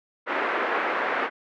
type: band-pass noise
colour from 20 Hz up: white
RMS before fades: -26 dBFS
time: 0.26-1.3 s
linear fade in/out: 50 ms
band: 300 to 1900 Hz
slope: 24 dB/octave
effects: none